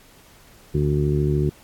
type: harmonic tone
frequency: 73.42 Hz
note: D2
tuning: in tune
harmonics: 1 / 2 / 3 / 4 / 5 / 6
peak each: -25 / -20 / -31 / -30 / -24 / -36 dBFS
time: 0.74-1.5 s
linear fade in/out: 10 ms
effects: pink hiss -51 dBFS RMS until 1.63 s + AAC 64 kbps